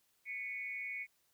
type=tone with amplitude modulation; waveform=sine; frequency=2217 Hz; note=C#7; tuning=in tune; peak=-35 dBFS; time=0.25-1.07 s; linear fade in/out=50 ms; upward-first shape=sine; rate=220 Hz; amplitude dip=85%; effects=white hiss -75 dBFS RMS until 1.33 s